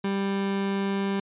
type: tone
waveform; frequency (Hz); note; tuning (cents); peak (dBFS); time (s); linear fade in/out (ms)
30% pulse; 196.9; G3; +8; -22; 0.04-1.2; 5
effects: resampled to 8000 Hz